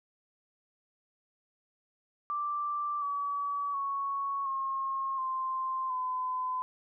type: tone with pitch steps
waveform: sine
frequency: 1174.7 / 1141.3 / 1108.8 / 1077.2 / 1046.5 / 1016.7 Hz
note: D6 / D6 / C#6 / C#6 / C6 / B5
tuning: 0 / -50 / 0 / -50 / 0 / +50 cents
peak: -30 dBFS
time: 2.3-6.62 s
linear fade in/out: 0 ms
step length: 720 ms
effects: none